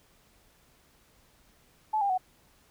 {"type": "tone with pitch steps", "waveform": "sine", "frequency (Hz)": [863, 800.6, 742.7], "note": ["A5", "G5", "F#5"], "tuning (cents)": [-34, 36, 6], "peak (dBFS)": -24, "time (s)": [1.93, 2.179], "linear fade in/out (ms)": 10, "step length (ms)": 83, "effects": ["pink hiss -63 dBFS RMS until 2.7 s"]}